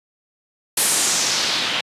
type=noise with low-pass filter sweep; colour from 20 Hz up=white; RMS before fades=-20 dBFS; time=0.77-1.81 s; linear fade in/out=5 ms; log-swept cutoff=11000 to 3000 Hz; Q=2; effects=high-pass 150 Hz 12 dB/octave + resampled to 32000 Hz